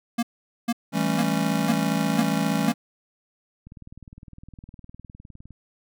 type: tone bursts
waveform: square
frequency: 235.1 Hz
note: A#3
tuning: 15 cents sharp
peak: -21 dBFS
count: 6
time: 0.18-2.724 s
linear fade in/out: 10 ms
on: 49 ms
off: 450 ms
type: chord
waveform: square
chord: A dominant seventh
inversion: second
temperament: just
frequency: 165 / 198 / 220 / 275 Hz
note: E3 / G3 / A3 / C#4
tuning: +2 / +18 / 0 / -14 cents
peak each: -28 dBFS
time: 0.92-2.74 s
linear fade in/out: 50 ms
type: click train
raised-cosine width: 5 ms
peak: -31 dBFS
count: 37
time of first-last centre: 3.67-5.507 s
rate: 19.6 Hz
effects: none